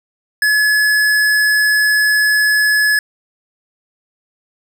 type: tone with hard clipping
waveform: sine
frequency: 1704 Hz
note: G#6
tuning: 44 cents sharp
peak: -12 dBFS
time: 0.42-2.99 s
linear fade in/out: 2 ms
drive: 16 dB
effects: none